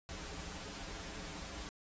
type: noise with comb filter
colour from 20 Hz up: pink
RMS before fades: -45 dBFS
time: 0.09-1.69 s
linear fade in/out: 0 ms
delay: 8.3 ms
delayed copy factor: -0.8
effects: resampled to 16000 Hz